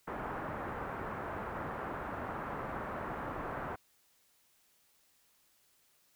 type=low-pass noise; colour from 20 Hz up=white; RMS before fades=-40 dBFS; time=0.07-3.76 s; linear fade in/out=10 ms; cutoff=1400 Hz; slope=24 dB/octave; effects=white hiss -70 dBFS RMS until 6.15 s